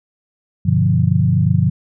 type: chord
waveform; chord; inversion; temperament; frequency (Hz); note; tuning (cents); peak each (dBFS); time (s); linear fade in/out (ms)
sine; G dominant seventh; none; equal; 98 / 123.47 / 146.83 / 174.61; G2 / B2 / D3 / F3; 0 / 0 / 0 / 0; -17; 0.65-1.7; 10
effects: none